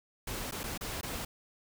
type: noise with dropouts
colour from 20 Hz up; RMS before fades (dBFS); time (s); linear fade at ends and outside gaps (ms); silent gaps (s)
pink; -38; 0.27-1.25; 5; 0.512-0.521 / 0.634-0.638 / 0.777-0.809 / 1.012-1.03
effects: none